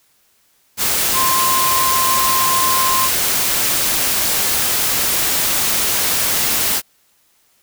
sine tone in noise, 1048 Hz, C6, 2 cents sharp, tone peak -16 dBFS, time 1.13-3.1 s, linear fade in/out 50 ms, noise white, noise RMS -17 dBFS, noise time 0.77-6.82 s, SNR -2 dB, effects white hiss -58 dBFS RMS until 7.62 s

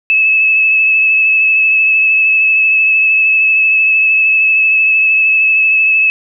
sine tone with vibrato, 2600 Hz, E7, 24 cents flat, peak -7 dBFS, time 0.1-6.1 s, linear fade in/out 0 ms, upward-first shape sine, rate 13 Hz, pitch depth 20 cents each way, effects none

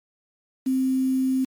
sine tone with quantisation, 261.6 Hz, C4, in tune, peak -19 dBFS, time 0.66-1.45 s, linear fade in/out 10 ms, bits 7, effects MP3 96 kbps

